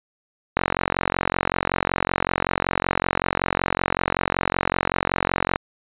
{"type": "click train", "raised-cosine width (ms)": 0.5, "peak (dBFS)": -4, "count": 227, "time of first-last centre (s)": [0.57, 5.559], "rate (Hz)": 45.3, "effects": ["resampled to 8000 Hz"]}